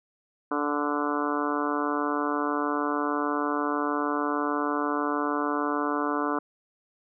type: harmonic tone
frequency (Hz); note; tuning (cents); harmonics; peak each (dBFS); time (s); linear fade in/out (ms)
146.4; D3; -5; 2 / 3 / 4 / 5 / 6 / 7 / 8 / 9 / 10; -29 / -33 / -36 / -36 / -38 / -32 / -33 / -35 / -37; 0.51-6.39; 5
effects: none